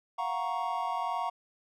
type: chord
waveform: triangle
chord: Gb major seventh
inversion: third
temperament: equal with one note detuned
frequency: 698.5 / 740 / 937.7 / 1108.7 Hz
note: F5 / Gb5 / Bb5 / Db6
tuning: 0 / 0 / +10 / 0 cents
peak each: -35 / -34 / -32 / -34 dBFS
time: 0.18-1.3 s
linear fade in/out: 10 ms
effects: none